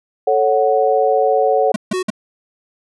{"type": "chord", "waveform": "sine", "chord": "F# minor", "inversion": "first", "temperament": "equal", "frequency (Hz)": [440, 554.4, 740], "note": ["A4", "C#5", "F#5"], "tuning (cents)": [0, 0, 0], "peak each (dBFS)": -16, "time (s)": [0.27, 1.72], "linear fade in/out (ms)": 5}
{"type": "tone bursts", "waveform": "square", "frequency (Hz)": 212.8, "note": "G#3", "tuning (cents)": 42, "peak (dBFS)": -16, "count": 3, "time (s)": [1.74, 2.103], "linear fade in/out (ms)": 5, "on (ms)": 21, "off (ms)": 150}
{"type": "tone", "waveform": "square", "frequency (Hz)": 370, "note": "F#4", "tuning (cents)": 0, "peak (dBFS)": -18, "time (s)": [1.93, 2.03], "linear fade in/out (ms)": 10}
{"effects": ["resampled to 24000 Hz"]}